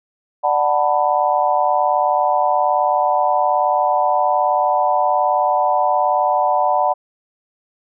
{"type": "chord", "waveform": "sine", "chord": "B minor seventh", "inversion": "first", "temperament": "just", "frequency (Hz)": [592.7, 740.8, 889, 987.8], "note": ["D5", "F#5", "A5", "B5"], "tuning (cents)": [16, 2, 18, 0], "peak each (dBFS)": [-20, -17, -20, -20], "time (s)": [0.43, 6.94], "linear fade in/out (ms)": 20, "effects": []}